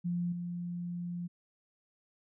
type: tone with level steps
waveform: sine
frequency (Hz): 174.61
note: F3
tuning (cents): 0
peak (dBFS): -30 / -35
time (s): 0.04-1.28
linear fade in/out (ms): 20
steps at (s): 0.32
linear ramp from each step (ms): 5
effects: none